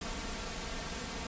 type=noise with comb filter; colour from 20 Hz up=pink; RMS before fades=-39 dBFS; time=0.01-1.27 s; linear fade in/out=5 ms; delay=4.4 ms; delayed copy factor=+0.55; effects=resampled to 16000 Hz